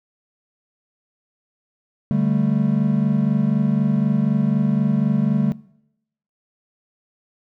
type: chord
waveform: triangle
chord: D suspended fourth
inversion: none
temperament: equal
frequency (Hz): 146.83 / 196 / 220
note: D3 / G3 / A3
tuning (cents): 0 / 0 / 0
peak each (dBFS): -19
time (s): 2.11-5.52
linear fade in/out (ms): 0
effects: noise-tail reverb RT60 0.8 s tail -22 dB re dry